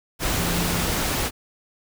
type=tone in noise; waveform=sine; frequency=172.5 Hz; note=F3; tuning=21 cents flat; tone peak=-26 dBFS; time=0.34-0.88 s; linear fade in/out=50 ms; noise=pink; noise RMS=-24 dBFS; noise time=0.19-1.31 s; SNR=-5 dB; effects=none